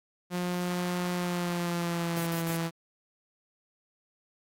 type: tone with pitch glide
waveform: sawtooth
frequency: 178.1 to 166.17 Hz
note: F3 to E3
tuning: +34 to +14 cents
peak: -25 dBFS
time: 0.3-2.71 s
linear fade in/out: 50 ms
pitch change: -120 cents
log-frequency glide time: 1.14-2.44 s
type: noise bursts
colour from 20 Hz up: blue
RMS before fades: -39 dBFS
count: 3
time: 2.16-2.574 s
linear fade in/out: 10 ms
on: 110 ms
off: 42 ms
effects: AAC 48 kbps